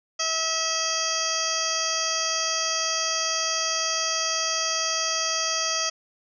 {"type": "harmonic tone with a mistuned harmonic", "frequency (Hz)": 646, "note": "E5", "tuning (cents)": -35, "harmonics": [1, 2, 3, 4, 5, 7, 8, 9, 10], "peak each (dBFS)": [-34, -31, -35, -35, -33, -30, -33, -30, -32], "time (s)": [0.19, 5.9], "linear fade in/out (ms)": 10, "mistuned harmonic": 7, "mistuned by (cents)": 54, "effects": []}